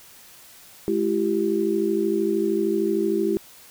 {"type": "tone cluster", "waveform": "sine", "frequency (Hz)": [210.8, 336.9, 390], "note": ["G#3", "E4", "G4"], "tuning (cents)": [26, 38, -9], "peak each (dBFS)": [-27, -23, -23], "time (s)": [0.88, 3.37], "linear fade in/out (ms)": 0, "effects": ["white hiss -48 dBFS RMS until 3.7 s"]}